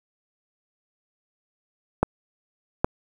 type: clicks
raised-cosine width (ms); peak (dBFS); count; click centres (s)
1; -4; 2; 2.03 / 2.845
effects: 7-bit